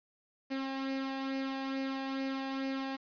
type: tone with flanger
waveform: sawtooth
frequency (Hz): 268.6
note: C4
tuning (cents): +46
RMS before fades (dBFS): -36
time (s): 0.5-2.97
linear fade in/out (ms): 20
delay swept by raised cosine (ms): 0.41 to 1.19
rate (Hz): 2.3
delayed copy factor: +0.5
effects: resampled to 11025 Hz + 9-bit